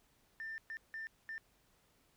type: tone bursts at uneven times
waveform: sine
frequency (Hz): 1790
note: A6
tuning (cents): +29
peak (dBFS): -40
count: 4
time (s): 0.4-0.58 / 0.7-0.77 / 0.94-1.07 / 1.29-1.38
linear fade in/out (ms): 0
effects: tanh soft clip ceiling -38 dBFS + pink hiss -72 dBFS RMS until 2.16 s